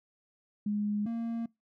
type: tone pair in turn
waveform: sine / triangle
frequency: 207.7 / 230.7 Hz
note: G#3 / A#3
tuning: 0 / -18 cents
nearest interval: major second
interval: 182 cents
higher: second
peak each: -28 / -29 dBFS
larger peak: first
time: 0.66-1.06 / 1.06-1.46 s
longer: neither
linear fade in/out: 5 ms
effects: noise-tail reverb RT60 0.2 s tail -24 dB re dry